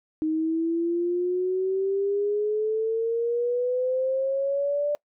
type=exponential sweep; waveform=sine; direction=up; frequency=311.1 to 590 Hz; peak=-22 dBFS; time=0.22-4.95 s; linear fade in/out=0 ms; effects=noise-tail reverb RT60 0.1 s tail -25 dB re dry